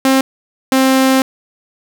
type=tone pair in turn; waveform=sawtooth; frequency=266 / 264 Hz; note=C4 / C4; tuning=+29 / +16 cents; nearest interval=unison; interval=13 cents; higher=first; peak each=-5 dBFS; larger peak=neither; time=0.05-0.21 / 0.72-1.22 s; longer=second; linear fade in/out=2 ms; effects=none